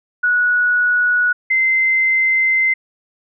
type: tone pair in turn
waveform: sine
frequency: 1465 / 2072 Hz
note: F#6 / C7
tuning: -18 / -17 cents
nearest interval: tritone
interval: 601 cents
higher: second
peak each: -12 dBFS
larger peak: neither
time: 0.23-1.33 / 1.5-2.74 s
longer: second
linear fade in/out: 10 ms
effects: none